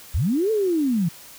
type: linear two-way sweep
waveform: sine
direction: up then down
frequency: 52.3 to 450.6 to 155.7 Hz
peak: -18 dBFS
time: 0.14-1.09 s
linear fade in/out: 10 ms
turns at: 0.51 s
effects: white hiss -44 dBFS RMS until 1.38 s